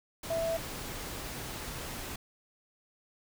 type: tone in noise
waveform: sine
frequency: 659.3 Hz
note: E5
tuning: in tune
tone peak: -29 dBFS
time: 0.3-0.57 s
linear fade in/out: 5 ms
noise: pink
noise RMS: -40 dBFS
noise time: 0.23-2.16 s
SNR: +8 dB
effects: none